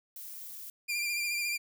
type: noise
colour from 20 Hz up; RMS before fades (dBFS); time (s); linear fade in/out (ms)
violet; -44; 0.16-0.7; 2
type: tone with vibrato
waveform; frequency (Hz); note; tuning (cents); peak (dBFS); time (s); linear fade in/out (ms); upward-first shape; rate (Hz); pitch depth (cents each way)
sawtooth; 2385; D7; +26; -27; 0.88-1.58; 20; triangle; 14; 39
effects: none